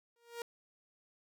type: tone with exponential growth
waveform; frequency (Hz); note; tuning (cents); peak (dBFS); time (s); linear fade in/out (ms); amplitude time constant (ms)
sawtooth; 470.3; A#4; +15; -33; 0.16-0.42; 2; 55
effects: none